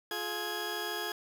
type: tone cluster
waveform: 20% pulse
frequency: 351.3 / 424.3 / 1656 Hz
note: F4 / G#4 / G#6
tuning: +10 / +37 / -5 cents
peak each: -35 / -34 / -32 dBFS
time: 0.11-1.12 s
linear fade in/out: 2 ms
effects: none